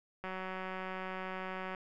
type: click train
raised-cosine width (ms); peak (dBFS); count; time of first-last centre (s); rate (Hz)
0.5; -26; 283; 0.24-1.748; 187
effects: none